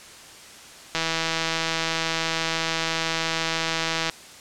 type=click train; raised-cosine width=0.2 ms; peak=-7 dBFS; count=514; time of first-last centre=0.95-4.097 s; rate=163 Hz; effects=white hiss -44 dBFS RMS until 4.4 s + low-pass 8000 Hz 12 dB/octave